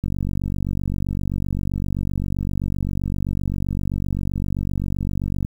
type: click train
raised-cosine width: 5 ms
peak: -12 dBFS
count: 259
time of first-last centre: 0.04-5.449 s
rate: 47.7 Hz
effects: 8-bit